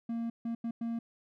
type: tone bursts at uneven times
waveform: triangle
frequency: 231.3 Hz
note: A#3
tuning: 13 cents flat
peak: -30 dBFS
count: 4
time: 0.09-0.3 / 0.45-0.55 / 0.64-0.71 / 0.81-0.99 s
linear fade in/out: 5 ms
effects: none